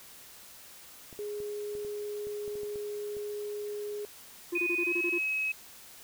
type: clicks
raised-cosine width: 2 ms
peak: -35 dBFS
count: 10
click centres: 1.128 / 1.403 / 1.752 / 1.849 / 2.27 / 2.479 / 2.555 / 2.633 / 2.758 / 3.168 s
type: tone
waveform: sine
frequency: 415.3 Hz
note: G#4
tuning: in tune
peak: -34 dBFS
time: 1.19-4.05 s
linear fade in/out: 0 ms
type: tone bursts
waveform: triangle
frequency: 348 Hz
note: F4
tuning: 6 cents flat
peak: -28 dBFS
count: 8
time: 4.52-5.185 s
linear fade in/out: 10 ms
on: 63 ms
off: 23 ms
type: tone with pitch glide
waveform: sine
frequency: 2486 to 2559 Hz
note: D#7 to D#7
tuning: -2 to +48 cents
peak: -28 dBFS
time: 4.55-5.52 s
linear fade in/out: 5 ms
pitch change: +50 cents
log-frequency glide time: 4.82-4.94 s
effects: white hiss -51 dBFS RMS until 6.03 s